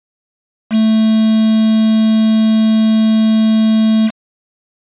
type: tone with quantisation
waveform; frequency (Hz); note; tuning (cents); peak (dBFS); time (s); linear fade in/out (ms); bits
triangle; 220; A3; 0; -6; 0.7-4.11; 50; 4
effects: resampled to 8000 Hz